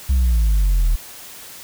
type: exponential sweep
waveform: sine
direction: down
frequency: 68 to 38.42 Hz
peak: -10 dBFS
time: 0.09-0.96 s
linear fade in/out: 10 ms
effects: tanh soft clip ceiling -12 dBFS + white hiss -38 dBFS RMS until 1.63 s